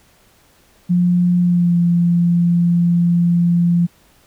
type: tone with pitch glide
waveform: sine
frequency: 177 to 172.56 Hz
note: F3 to F3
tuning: +23 to -20 cents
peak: -11 dBFS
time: 0.89-3.87 s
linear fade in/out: 20 ms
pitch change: -43 cents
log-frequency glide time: 1.4-1.77 s
effects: pink hiss -53 dBFS RMS until 4.26 s